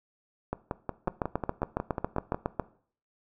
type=two click trains; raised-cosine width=1 ms; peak=-13 / -16 dBFS; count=12 / 11; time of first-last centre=1.08-2.597 / 0.53-2.345 s; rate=7.25 / 5.51 Hz; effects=noise-tail reverb RT60 0.5 s tail -18 dB re dry